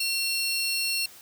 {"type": "tone pair together", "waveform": "sawtooth", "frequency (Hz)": [2724, 4321], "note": ["F7", "C#8"], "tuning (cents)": [-44, -45], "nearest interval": "minor sixth", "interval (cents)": 799, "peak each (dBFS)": -25, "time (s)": [0, 1.06], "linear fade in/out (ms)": 5, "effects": ["white hiss -49 dBFS RMS until 1.21 s"]}